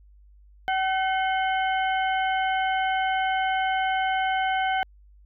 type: harmonic tone with a mistuned harmonic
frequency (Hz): 760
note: F#5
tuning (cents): +46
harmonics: 1 / 2 / 3 / 4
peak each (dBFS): -23 / -29 / -33 / -35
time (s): 0.68-4.83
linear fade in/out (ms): 0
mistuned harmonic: 3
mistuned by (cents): -96
effects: added 50 Hz sine -50 dBFS peak until 5.25 s